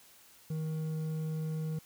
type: tone with hard clipping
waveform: triangle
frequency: 157.5 Hz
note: D#3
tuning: 21 cents sharp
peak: -34 dBFS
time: 0.5-1.79 s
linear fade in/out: 5 ms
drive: 9 dB
effects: white hiss -59 dBFS RMS until 1.85 s